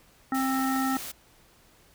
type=harmonic tone; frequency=264.8 Hz; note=C4; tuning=21 cents sharp; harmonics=1 / 3 / 5 / 7; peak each=-26 / -31 / -32 / -37 dBFS; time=0.32-0.97 s; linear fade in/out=2 ms
type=noise; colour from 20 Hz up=white; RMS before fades=-38 dBFS; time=0.34-1.12 s; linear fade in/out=10 ms
type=clicks; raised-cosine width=0.5 ms; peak=-26 dBFS; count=2; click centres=0.593 / 0.762 s
effects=pink hiss -59 dBFS RMS until 1.94 s